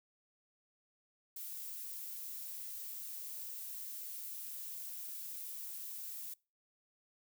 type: noise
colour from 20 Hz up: violet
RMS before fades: -45 dBFS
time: 1.36-6.34 s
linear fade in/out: 5 ms
effects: noise-tail reverb RT60 0.3 s tail -24 dB re dry